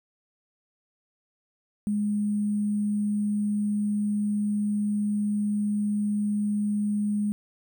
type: tone with sample-and-hold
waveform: sine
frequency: 207.7 Hz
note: G#3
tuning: in tune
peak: -23 dBFS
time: 1.87-7.32 s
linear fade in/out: 0 ms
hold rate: 8820 Hz
effects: none